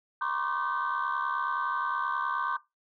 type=tone cluster; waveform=sine; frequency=955 / 1047 / 1117 / 1186 / 1535 Hz; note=A#5 / C6 / C#6 / D6 / G6; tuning=+42 / +1 / +13 / +17 / -37 cents; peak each=-34 / -33 / -33 / -32 / -33 dBFS; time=0.21-2.57 s; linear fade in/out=5 ms; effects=noise-tail reverb RT60 0.2 s tail -18 dB re dry + tanh soft clip ceiling -21 dBFS